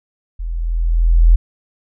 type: tone with level ramp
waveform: sine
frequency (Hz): 41.67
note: E1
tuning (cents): +19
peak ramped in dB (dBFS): -21 to -4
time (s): 0.39-1.36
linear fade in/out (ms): 10
effects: none